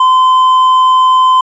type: tone with hard clipping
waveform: sine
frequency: 1028 Hz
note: C6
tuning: 31 cents flat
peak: -6 dBFS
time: 0-1.41 s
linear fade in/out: 5 ms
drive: 4 dB
effects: resampled to 16000 Hz